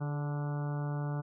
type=harmonic tone with a mistuned harmonic; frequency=146.2 Hz; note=D3; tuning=7 cents flat; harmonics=1 / 2 / 3 / 4 / 5 / 6 / 7 / 8 / 9 / 10; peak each=-32 / -44 / -47 / -47 / -49 / -48 / -54 / -51 / -55 / -52 dBFS; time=0-1.22 s; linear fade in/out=20 ms; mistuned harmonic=3; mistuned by=-35 cents; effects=none